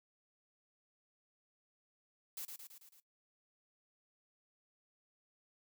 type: noise with echo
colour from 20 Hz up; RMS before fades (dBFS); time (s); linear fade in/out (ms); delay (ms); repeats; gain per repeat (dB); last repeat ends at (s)
blue; -44; 2.37-2.45; 2; 110; 5; -4; 3
effects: noise-tail reverb RT60 0.1 s tail -17 dB re dry